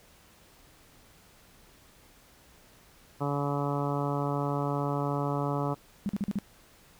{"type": "harmonic tone", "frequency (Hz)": 142.8, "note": "D3", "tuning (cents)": -48, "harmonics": [1, 2, 3, 4, 5, 6, 7, 8, 9], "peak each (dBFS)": [-31, -34, -36, -37, -38, -39, -39, -40, -41], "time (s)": [3.2, 5.75], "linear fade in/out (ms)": 20}
{"type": "tone bursts", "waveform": "sine", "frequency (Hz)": 201, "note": "G3", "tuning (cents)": 44, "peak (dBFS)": -26, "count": 5, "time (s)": [6.06, 6.387], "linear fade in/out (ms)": 0, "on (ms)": 31, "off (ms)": 43}
{"effects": ["pink hiss -58 dBFS RMS until 6.99 s"]}